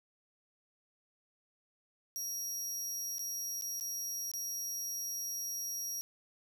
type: tone with dropouts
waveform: sawtooth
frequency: 5670 Hz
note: F8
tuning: 25 cents sharp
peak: -34 dBFS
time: 2.16-6.01 s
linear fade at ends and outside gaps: 0 ms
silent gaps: 3.183-3.193 / 3.612-3.622 / 3.799-3.809 / 4.315-4.337 s
effects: none

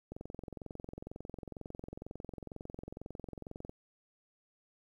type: click train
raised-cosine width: 2 ms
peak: -30 dBFS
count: 80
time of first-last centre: 0.12-3.695 s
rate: 22.1 Hz
effects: 11-bit

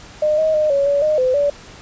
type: tone with pitch steps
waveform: sine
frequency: 608 / 630 / 612 / 559 / 569 / 613 / 511 / 575 Hz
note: D#5 / D#5 / D#5 / C#5 / C#5 / D#5 / C5 / D5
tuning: -40 / +21 / -29 / +14 / +45 / -26 / -41 / -37 cents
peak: -13 dBFS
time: 0.22-1.5 s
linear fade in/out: 5 ms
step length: 160 ms
effects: pink hiss -40 dBFS RMS until 1.81 s + resampled to 16000 Hz

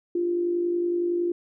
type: tone with amplitude modulation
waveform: sine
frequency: 348 Hz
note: F4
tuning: 6 cents flat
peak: -20 dBFS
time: 0.15-1.32 s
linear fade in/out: 5 ms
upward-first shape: sine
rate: 50.8 Hz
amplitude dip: 45%
effects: none

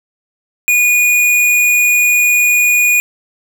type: tone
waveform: square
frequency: 2453 Hz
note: D#7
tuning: 25 cents flat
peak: -9 dBFS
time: 0.68-3 s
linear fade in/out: 0 ms
effects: none

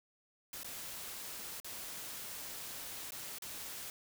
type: noise with dropouts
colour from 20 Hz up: white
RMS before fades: -45 dBFS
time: 0.53-3.9 s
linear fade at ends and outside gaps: 1 ms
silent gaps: 0.633-0.645 / 1.601-1.645 / 3.107-3.12 / 3.385-3.421 s
effects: none

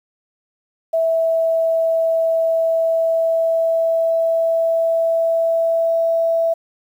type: tone with pitch glide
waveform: sine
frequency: 655 to 661.5 Hz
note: E5 to E5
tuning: -11 to +6 cents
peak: -14 dBFS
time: 0.93-6.54 s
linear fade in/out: 10 ms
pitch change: +17 cents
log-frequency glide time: 2.43-5.91 s
effects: 8-bit

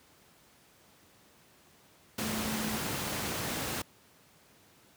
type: tone in noise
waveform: sine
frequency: 217.5 Hz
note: A3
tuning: 20 cents flat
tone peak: -35 dBFS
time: 2.21-2.78 s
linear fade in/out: 5 ms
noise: pink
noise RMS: -34 dBFS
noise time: 2.18-3.82 s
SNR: -4 dB
effects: pink hiss -61 dBFS RMS until 4.96 s + high-pass 100 Hz 12 dB/octave

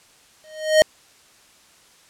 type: tone with exponential growth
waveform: square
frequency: 622.3 Hz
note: D#5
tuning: in tune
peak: -8 dBFS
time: 0.44-0.82 s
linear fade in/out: 0 ms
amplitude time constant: 81 ms
effects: white hiss -53 dBFS RMS until 2.09 s + low-pass 9000 Hz 12 dB/octave

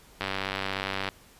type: click train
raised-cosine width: 0.3 ms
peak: -13 dBFS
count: 86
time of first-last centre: 0.21-1.088 s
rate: 96.8 Hz
effects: pink hiss -55 dBFS RMS until 1.39 s + resampled to 32000 Hz

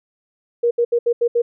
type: tone bursts at uneven times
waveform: sine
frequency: 473.7 Hz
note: A#4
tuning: 28 cents sharp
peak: -13 dBFS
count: 6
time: 0.63-0.71 / 0.78-0.85 / 0.92-0.99 / 1.06-1.13 / 1.21-1.28 / 1.35-1.42 s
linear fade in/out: 10 ms
effects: none

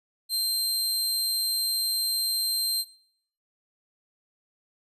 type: tone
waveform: sawtooth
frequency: 4151 Hz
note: C8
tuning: 15 cents flat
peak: -21 dBFS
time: 0.29-2.85 s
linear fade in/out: 50 ms
effects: noise-tail reverb RT60 0.6 s tail -18 dB re dry + resampled to 32000 Hz

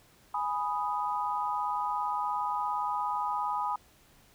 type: chord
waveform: sine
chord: G# minor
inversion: none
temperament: equal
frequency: 830.6 / 987.8 / 1244.5 Hz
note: G#5 / B5 / D#6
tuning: 0 / 0 / 0 cents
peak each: -33 / -32 / -34 dBFS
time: 0.34-3.76 s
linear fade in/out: 5 ms
effects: pink hiss -61 dBFS RMS until 4.34 s

